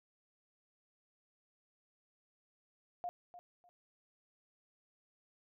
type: tone with echo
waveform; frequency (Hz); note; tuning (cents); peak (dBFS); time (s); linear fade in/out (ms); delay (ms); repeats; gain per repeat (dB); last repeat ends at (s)
sine; 708; F5; +23; -37; 3.04-3.09; 0; 300; 2; -13; 3.69
effects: none